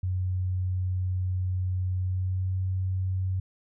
sine tone with pitch glide, 92.1 to 93.55 Hz, F#2 to F#2, -7 to +20 cents, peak -25 dBFS, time 0.03-3.4 s, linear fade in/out 5 ms, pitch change +27 cents, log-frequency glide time 1.97-2.57 s, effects none

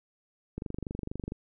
click train, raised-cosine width 3 ms, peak -22 dBFS, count 19, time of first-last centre 0.58-1.321 s, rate 24.3 Hz, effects none

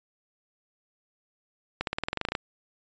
accelerating click train, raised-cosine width 0.3 ms, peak -12 dBFS, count 13, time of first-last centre 1.81-2.352 s, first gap 62 ms, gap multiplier 0.94, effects resampled to 16000 Hz

